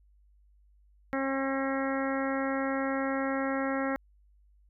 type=harmonic tone; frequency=270 Hz; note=C#4; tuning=45 cents flat; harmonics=1 / 2 / 3 / 4 / 5 / 6 / 7 / 8; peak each=-31 / -33 / -38 / -41 / -38 / -41 / -39 / -44 dBFS; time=1.13-3.96 s; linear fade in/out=0 ms; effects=added 50 Hz sine -59 dBFS peak until 4.69 s